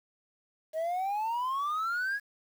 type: exponential sweep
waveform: sine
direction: up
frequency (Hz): 622.3 to 1688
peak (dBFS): -26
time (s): 0.73-2.2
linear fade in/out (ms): 50
effects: tanh soft clip ceiling -28 dBFS + 9-bit